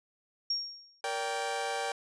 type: tone with exponential decay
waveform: sine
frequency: 5560 Hz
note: F8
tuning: 9 cents flat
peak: -26 dBFS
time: 0.5-1.01 s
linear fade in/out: 5 ms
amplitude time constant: 110 ms
type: chord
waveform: sawtooth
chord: G minor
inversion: first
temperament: equal with one note detuned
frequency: 466.2 / 573.9 / 784 Hz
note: Bb4 / D5 / G5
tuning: 0 / -40 / 0 cents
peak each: -34 / -34 / -30 dBFS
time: 1.04-1.92 s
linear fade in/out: 2 ms
effects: resampled to 22050 Hz